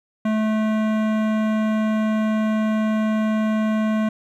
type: tone with hard clipping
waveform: sine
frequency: 217 Hz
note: A3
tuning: 24 cents flat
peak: -20 dBFS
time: 0.25-4.09 s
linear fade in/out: 5 ms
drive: 17 dB
effects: none